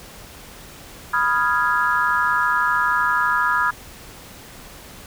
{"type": "chord", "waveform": "sine", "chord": "F half-diminished seventh", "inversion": "second", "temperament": "equal", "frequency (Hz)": [987.8, 1244.5, 1396.9, 1661.2], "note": ["Cb6", "Eb6", "F6", "Ab6"], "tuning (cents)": [0, 0, 0, 0], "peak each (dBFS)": -22, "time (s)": [1.13, 3.71], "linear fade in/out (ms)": 10, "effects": ["pink hiss -41 dBFS RMS until 5.06 s"]}